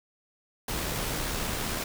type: noise with amplitude modulation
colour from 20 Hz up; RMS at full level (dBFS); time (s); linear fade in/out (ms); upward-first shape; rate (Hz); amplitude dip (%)
pink; -30; 0.68-1.84; 5; sine; 75.3; 30
effects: none